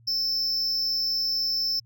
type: tone with amplitude modulation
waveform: triangle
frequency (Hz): 5274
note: E8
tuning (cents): 0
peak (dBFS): -19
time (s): 0.07-1.8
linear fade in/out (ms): 10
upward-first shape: sine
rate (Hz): 224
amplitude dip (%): 75
effects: added 116 Hz sine -53 dBFS peak until 1.85 s